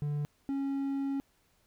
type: tone pair in turn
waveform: triangle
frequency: 146.83 / 275.2 Hz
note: D3 / C#4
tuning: 0 / -12 cents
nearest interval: major seventh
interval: 1088 cents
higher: second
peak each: -28 dBFS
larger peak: neither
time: 0.02-0.25 / 0.49-1.2 s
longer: second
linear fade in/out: 0 ms
effects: pink hiss -70 dBFS RMS until 1.66 s